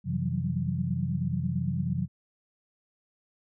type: tone cluster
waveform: sine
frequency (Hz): 90.2 / 131.5 / 163.8 / 180.8 / 189.9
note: F#2 / C3 / E3 / F#3 / F#3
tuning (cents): -44 / +9 / -11 / -40 / +45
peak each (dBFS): -35 / -31 / -32 / -33 / -35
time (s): 0.04-2.08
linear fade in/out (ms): 50
effects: none